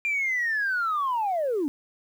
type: linear sweep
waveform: sine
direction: down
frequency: 2397 to 267.3 Hz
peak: -22 dBFS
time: 0.05-1.68 s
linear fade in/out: 0 ms
effects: tanh soft clip ceiling -20 dBFS + 9-bit

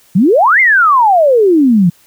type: exponential two-way sweep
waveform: sine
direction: up then down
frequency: 164 to 2159 to 164 Hz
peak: -5 dBFS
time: 0.15-1.9 s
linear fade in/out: 10 ms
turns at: 0.6 s
effects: white hiss -48 dBFS RMS until 2.06 s

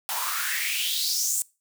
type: noise with high-pass filter sweep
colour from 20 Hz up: white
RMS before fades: -27 dBFS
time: 0.09-1.42 s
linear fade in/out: 0 ms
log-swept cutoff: 810 to 8200 Hz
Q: 5.1
effects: noise-tail reverb RT60 0.3 s tail -23 dB re dry

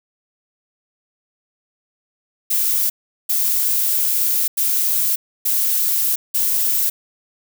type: noise bursts at uneven times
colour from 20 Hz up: violet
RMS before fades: -18 dBFS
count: 5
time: 2.5-2.9 / 3.29-4.48 / 4.57-5.16 / 5.45-6.16 / 6.34-6.9 s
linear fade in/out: 10 ms
effects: none

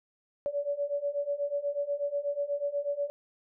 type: beating tone pair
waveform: sine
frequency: 568 / 576.2 Hz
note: C#5 / D5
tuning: +42 / -33 cents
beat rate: 8.2 Hz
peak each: -33 / -31 dBFS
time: 0.46-3.1 s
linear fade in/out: 0 ms
effects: none

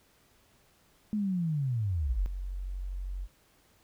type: linear sweep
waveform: sine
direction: down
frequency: 216.4 to 39.2 Hz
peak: -27 dBFS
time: 1.13-2.26 s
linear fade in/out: 0 ms
type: tone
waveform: sine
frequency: 46.25 Hz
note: F#1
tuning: in tune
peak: -33 dBFS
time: 2.05-3.28 s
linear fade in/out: 50 ms
effects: pink hiss -65 dBFS RMS until 3.83 s

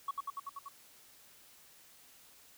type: tone with echo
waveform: sine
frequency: 1118 Hz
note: C#6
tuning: 14 cents sharp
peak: -30 dBFS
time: 0.08-0.11 s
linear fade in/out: 5 ms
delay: 96 ms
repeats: 6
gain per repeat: -2 dB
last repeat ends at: 0.686 s
effects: tanh soft clip ceiling -31 dBFS + white hiss -60 dBFS RMS until 2.57 s

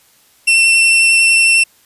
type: tone with vibrato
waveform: 40% pulse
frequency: 2700 Hz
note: E7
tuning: 41 cents sharp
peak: -7 dBFS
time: 0.47-1.64 s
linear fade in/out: 10 ms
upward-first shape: sine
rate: 11 Hz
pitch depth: 9 cents each way
effects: white hiss -51 dBFS RMS until 1.85 s + resampled to 32000 Hz

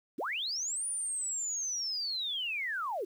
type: linear two-way sweep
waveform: sine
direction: up then down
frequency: 171.2 to 9540 to 330.8 Hz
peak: -32 dBFS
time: 0.18-3.05 s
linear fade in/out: 10 ms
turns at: 0.87 s
effects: 10-bit

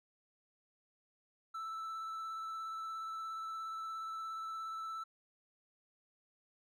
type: tone with vibrato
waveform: triangle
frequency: 1320 Hz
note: E6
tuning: 2 cents sharp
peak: -38 dBFS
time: 1.54-5.04 s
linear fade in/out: 10 ms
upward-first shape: sine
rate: 17 Hz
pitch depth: 14 cents each way
effects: none

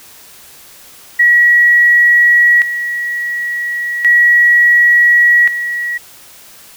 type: tone with tremolo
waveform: sine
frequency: 1920 Hz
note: B6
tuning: 49 cents flat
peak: -5 dBFS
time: 1.19-5.98 s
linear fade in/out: 10 ms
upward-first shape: square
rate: 0.35 Hz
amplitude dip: 70%
effects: white hiss -39 dBFS RMS until 6.76 s

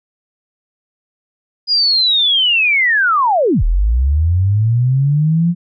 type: linear two-way sweep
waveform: sine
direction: down then up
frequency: 4944 to 36.82 to 176.1 Hz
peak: -10 dBFS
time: 1.67-5.55 s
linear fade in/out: 50 ms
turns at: 3.63 s
effects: none

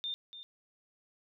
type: tone with echo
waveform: sine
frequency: 3612 Hz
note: A7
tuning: 45 cents sharp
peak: -34 dBFS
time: 0.04-0.14 s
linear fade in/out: 0 ms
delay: 290 ms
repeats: 1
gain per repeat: -11 dB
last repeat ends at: 0.43 s
effects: none

